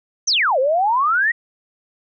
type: exponential two-way sweep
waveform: sine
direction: down then up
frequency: 6430 to 501 to 1939 Hz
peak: -14 dBFS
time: 0.27-1.32 s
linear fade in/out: 10 ms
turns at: 0.59 s
effects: none